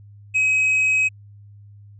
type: tone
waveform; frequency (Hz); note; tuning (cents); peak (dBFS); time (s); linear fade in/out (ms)
triangle; 2541; D#7; +36; -14; 0.34-1.09; 20
effects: added 102 Hz sine -42 dBFS peak until 1.99 s + resampled to 22050 Hz